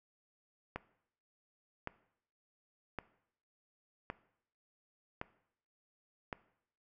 click train, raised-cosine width 0.5 ms, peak -23 dBFS, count 6, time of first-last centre 0.76-6.328 s, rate 0.898 Hz, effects noise-tail reverb RT60 0.7 s tail -18 dB re dry

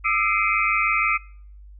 sine tone cluster, 1214 / 1320 / 2096 / 2313 / 2512 Hz, D#6 / E6 / C7 / D7 / D#7, -43 / +2 / +2 / -27 / +16 cents, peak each -25 dBFS, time 0.04-1.18 s, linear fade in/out 20 ms, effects noise-tail reverb RT60 0.6 s tail -26 dB re dry + added 50 Hz sine -41 dBFS peak until 1.79 s

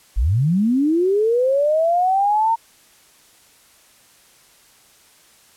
sine linear sweep, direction up, 40.63 to 922 Hz, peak -14 dBFS, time 0.16-2.56 s, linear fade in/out 20 ms, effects white hiss -52 dBFS RMS until 5.56 s + low-pass 12000 Hz 12 dB/octave

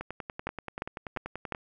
two click trains, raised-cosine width 0.5 ms, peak -16 / -21 dBFS, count 4 / 17, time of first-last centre 0.47-1.523 / 0.01-1.548 s, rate 2.85 / 10.4 Hz, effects none

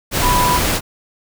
sine tone in noise, 987.8 Hz, B5, in tune, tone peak -14 dBFS, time 0.21-0.61 s, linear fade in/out 50 ms, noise pink, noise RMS -17 dBFS, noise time 0.11-0.81 s, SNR 0 dB, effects none

